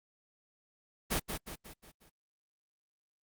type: noise with echo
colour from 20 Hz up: pink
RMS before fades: -31 dBFS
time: 1.1-1.2 s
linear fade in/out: 20 ms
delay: 180 ms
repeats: 5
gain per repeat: -6 dB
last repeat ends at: 2.1 s
effects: Opus 24 kbps